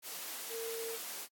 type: tone in noise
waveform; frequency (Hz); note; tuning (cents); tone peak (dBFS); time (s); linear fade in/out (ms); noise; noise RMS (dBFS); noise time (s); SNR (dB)
sine; 456.8; A#4; -35; -38; 0.49-0.98; 50; white; -43; 0.02-1.28; +2
effects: high-pass 300 Hz 12 dB/octave + AAC 64 kbps